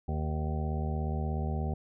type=harmonic tone with a mistuned harmonic; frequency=76.8 Hz; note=D#2; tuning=22 cents flat; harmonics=1 / 2 / 3 / 5 / 6 / 7 / 8 / 9 / 10; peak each=-31 / -35 / -39 / -43 / -46 / -49 / -48 / -51 / -42 dBFS; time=0.08-1.74 s; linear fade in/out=5 ms; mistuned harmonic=8; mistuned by=+22 cents; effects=none